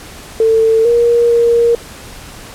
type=tone with pitch steps; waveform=sine; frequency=447.1 / 472.3 / 469.3 Hz; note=A4 / A#4 / A#4; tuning=+28 / +23 / +12 cents; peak=-7 dBFS; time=0.4-1.75 s; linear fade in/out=2 ms; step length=450 ms; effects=pink hiss -33 dBFS RMS until 2.54 s + low-pass 12000 Hz 12 dB/octave